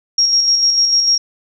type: tone with tremolo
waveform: sine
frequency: 5588 Hz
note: F8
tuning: in tune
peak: -9 dBFS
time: 0.18-1.18 s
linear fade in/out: 5 ms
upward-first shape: square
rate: 6.7 Hz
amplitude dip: 35%
effects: none